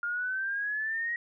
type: exponential sweep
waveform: sine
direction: up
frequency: 1406 to 1904 Hz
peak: -29 dBFS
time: 0.03-1.16 s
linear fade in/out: 2 ms
effects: none